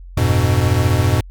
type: chord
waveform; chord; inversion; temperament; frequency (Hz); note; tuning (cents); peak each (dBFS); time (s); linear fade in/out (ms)
square; F diminished; none; equal with one note detuned; 87.31 / 101.75 / 123.47; F2 / Ab2 / Cb3; 0 / -35 / 0; -18; 0.17-1.21; 5
effects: added 44 Hz sine -33 dBFS peak until 1.3 s